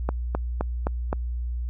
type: click train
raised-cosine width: 1 ms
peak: -11 dBFS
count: 5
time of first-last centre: 0.09-1.129 s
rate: 3.85 Hz
effects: added 60 Hz sine -26 dBFS peak until 1.69 s